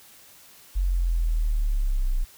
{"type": "linear sweep", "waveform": "sine", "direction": "down", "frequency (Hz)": [46.18, 30.09], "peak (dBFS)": -20, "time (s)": [0.75, 2.25], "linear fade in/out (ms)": 20, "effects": ["white hiss -51 dBFS RMS until 2.37 s"]}